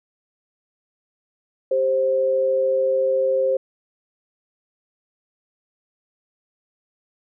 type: tone pair together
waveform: sine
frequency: 393.4 / 527 Hz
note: G4 / C5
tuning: +6 / +12 cents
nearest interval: perfect fourth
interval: 506 cents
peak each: -26 / -17 dBFS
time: 1.71-3.57 s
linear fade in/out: 5 ms
effects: none